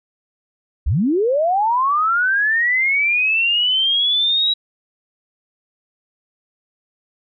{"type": "linear sweep", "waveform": "sine", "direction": "up", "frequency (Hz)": [47.04, 3883], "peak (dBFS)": -14, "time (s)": [0.86, 4.54], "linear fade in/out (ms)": 10, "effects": []}